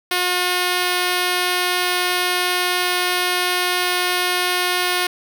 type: tone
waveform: 5% pulse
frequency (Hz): 359.8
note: F#4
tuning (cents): -48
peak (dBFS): -6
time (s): 0.11-5.07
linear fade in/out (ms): 5
effects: none